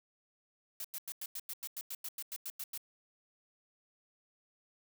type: noise bursts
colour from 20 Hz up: blue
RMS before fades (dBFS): -41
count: 15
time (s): 0.8-2.777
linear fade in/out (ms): 2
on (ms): 45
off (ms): 93
effects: none